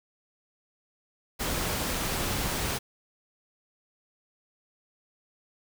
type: noise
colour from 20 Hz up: pink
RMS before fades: -30 dBFS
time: 1.39-2.79 s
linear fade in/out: 20 ms
effects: none